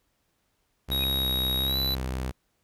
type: tone with vibrato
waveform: sawtooth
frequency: 65.41 Hz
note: C2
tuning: in tune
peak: -25 dBFS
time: 0.88-2.32 s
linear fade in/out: 20 ms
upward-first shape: square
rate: 1.4 Hz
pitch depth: 30 cents each way
type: tone with pitch glide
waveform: square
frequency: 3793 to 3968 Hz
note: A#7 to B7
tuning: +29 to +7 cents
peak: -26 dBFS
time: 0.91-1.95 s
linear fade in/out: 10 ms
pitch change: +78 cents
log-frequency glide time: 1.66-1.77 s
type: tone with exponential growth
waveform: sine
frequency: 2489 Hz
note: D#7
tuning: in tune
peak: -28 dBFS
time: 0.96-1.04 s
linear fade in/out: 2 ms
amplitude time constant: 16 ms
effects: pink hiss -73 dBFS RMS until 2.63 s